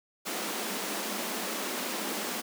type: high-pass noise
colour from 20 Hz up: pink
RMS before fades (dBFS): -34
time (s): 0.25-2.42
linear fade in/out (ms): 20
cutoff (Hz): 190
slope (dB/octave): 96
effects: none